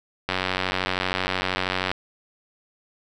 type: click train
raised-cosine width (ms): 0.3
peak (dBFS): -7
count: 152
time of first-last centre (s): 0.29-1.915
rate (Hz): 92.9
effects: none